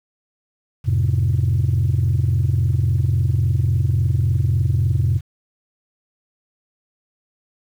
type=chord; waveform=sine; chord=F major; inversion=none; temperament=equal with one note detuned; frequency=87.31 / 107.24 / 130.81 Hz; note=F2 / A2 / C3; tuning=0 / -44 / 0 cents; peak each=-18 dBFS; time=0.84-5.21 s; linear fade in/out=50 ms; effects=tanh soft clip ceiling -10 dBFS + 8-bit